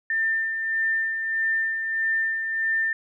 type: tone with tremolo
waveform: sine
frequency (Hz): 1795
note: A6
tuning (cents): +34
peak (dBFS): -20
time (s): 0.1-2.93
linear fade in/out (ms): 2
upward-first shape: sine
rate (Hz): 1.6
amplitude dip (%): 45
effects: none